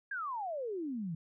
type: exponential sweep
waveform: sine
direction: down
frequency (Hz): 1657 to 154.7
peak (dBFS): -35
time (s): 0.11-1.15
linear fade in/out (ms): 5
effects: none